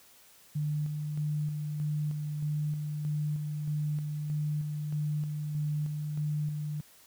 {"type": "tone with tremolo", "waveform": "sine", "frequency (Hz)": 149.9, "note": "D3", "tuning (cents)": 36, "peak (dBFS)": -28, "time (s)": [0.55, 6.81], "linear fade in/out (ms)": 10, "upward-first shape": "square", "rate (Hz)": 1.6, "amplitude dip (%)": 35, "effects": ["white hiss -58 dBFS RMS until 7.06 s"]}